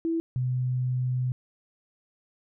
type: tone pair in turn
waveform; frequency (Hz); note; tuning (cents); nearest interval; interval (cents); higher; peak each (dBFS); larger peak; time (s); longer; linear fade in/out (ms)
sine; 329.6 / 126.57; E4 / B2; 0 / +43; octave + perfect fourth; 1657; first; -24; neither; 0.05-0.2 / 0.36-1.32; second; 0
effects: none